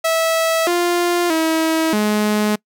sawtooth tone with pitch steps, 652 / 349.4 / 321.7 / 211 Hz, E5 / F4 / E4 / G#3, -19 / +1 / -42 / +28 cents, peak -11 dBFS, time 0.04-2.56 s, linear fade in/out 10 ms, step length 630 ms, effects noise-tail reverb RT60 0.1 s tail -25 dB re dry

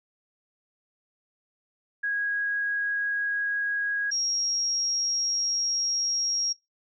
sine tone pair in turn, 1649 / 5601 Hz, G#6 / F8, -13 / +4 cents, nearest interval octave + major sixth, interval 2117 cents, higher second, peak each -25 dBFS, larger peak neither, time 2.03-4.11 / 4.11-6.53 s, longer second, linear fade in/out 10 ms, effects noise-tail reverb RT60 0.2 s tail -19 dB re dry

